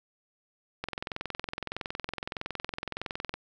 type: click train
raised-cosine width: 0.3 ms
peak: -17 dBFS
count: 55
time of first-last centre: 0.84-3.34 s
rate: 21.6 Hz
effects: none